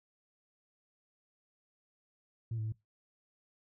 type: tone with pitch steps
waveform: sine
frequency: 114.1 / 109.2 / 109.9 Hz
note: A#2 / A2 / A2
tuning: -37 / -13 / -2 cents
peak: -32 dBFS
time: 2.51-2.723 s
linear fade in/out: 5 ms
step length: 71 ms
effects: noise-tail reverb RT60 0.2 s tail -23 dB re dry + tanh soft clip ceiling -31 dBFS